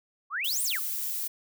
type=exponential two-way sweep; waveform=sine; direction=up then down; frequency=1040 to 9956 to 1040 Hz; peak=-28 dBFS; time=0.3-0.8 s; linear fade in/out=50 ms; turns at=0.63 s
type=noise; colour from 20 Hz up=violet; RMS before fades=-32 dBFS; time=0.44-1.28 s; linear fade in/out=10 ms
effects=none